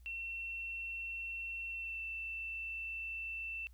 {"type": "tone with pitch glide", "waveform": "sine", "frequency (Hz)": [2710, 2673], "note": ["E7", "E7"], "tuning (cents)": [47, 23], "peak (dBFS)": -39, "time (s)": [0.06, 3.67], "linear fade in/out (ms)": 0, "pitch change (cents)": -24, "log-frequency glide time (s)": [1.7, 2.02], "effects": ["added 60 Hz sine -55 dBFS peak until 3.73 s", "white hiss -75 dBFS RMS until 3.73 s"]}